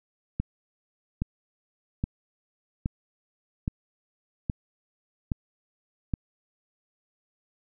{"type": "click train", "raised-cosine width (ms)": 5, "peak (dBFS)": -14, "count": 8, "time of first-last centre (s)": [0.4, 6.138], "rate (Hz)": 1.22, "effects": []}